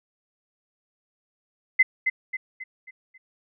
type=tone with echo; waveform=sine; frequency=2050 Hz; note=C7; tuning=36 cents flat; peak=-12 dBFS; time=1.79-1.83 s; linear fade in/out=10 ms; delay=270 ms; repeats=5; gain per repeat=-7 dB; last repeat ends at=3.18 s; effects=none